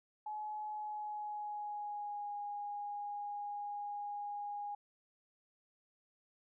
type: tone with pitch glide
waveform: sine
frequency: 849 to 821.5 Hz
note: G#5 to G#5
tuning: +38 to -19 cents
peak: -39 dBFS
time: 0.26-4.75 s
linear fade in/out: 5 ms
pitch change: -57 cents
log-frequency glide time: 0.68-2.35 s
effects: none